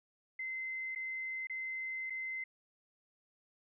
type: tone with dropouts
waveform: sine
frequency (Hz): 2064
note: C7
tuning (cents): -24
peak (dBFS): -37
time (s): 0.39-2.44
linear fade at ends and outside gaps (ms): 5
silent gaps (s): 0.95-0.958 / 1.471-1.497 / 2.099-2.103
effects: none